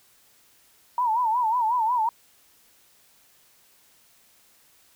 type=tone with vibrato; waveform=sine; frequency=932.3 Hz; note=A#5; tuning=in tune; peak=-20 dBFS; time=0.98-2.09 s; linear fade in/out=2 ms; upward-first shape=sine; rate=5.5 Hz; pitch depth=130 cents each way; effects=white hiss -59 dBFS RMS until 4.95 s